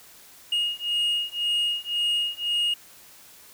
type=beating tone pair; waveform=sine; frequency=2861 / 2862.9 Hz; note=F7 / F7; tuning=+41 / +42 cents; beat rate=1.9 Hz; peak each=-24 dBFS; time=0.52-2.74 s; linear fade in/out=5 ms; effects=tanh soft clip ceiling -20 dBFS + white hiss -50 dBFS RMS until 3.53 s